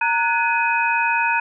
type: tone cluster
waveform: sine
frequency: 925 / 1473 / 1693 / 2511 Hz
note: A#5 / F#6 / G#6 / D#7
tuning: -14 / -8 / +33 / +15 cents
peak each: -20 / -23 / -28 / -21 dBFS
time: 0.01-1.4 s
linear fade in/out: 5 ms
effects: none